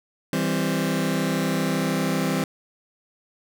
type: chord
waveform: sawtooth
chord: C major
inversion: first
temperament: just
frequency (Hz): 163.52 / 196.22 / 261.6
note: E3 / G3 / C4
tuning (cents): -14 / +2 / 0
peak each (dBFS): -22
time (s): 0.33-2.44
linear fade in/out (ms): 2
effects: none